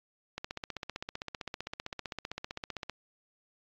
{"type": "click train", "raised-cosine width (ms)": 0.2, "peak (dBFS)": -19, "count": 40, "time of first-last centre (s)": [0.38, 2.896], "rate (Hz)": 15.5, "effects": ["low-pass 5000 Hz 12 dB/octave", "AAC 48 kbps"]}